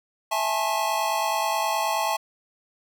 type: chord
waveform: square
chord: A major seventh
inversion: second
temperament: equal with one note detuned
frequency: 659.3 / 830.6 / 880 / 1080.3 Hz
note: E5 / G#5 / A5 / C#6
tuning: 0 / 0 / 0 / -45 cents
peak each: -30 / -29 / -28 / -30 dBFS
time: 0.31-2.17 s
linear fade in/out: 10 ms
effects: none